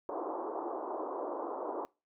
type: band-pass noise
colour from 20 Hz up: pink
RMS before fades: -38 dBFS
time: 0.09-1.85 s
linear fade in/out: 0 ms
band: 310 to 1100 Hz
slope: 48 dB/octave
effects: noise-tail reverb RT60 0.3 s tail -25 dB re dry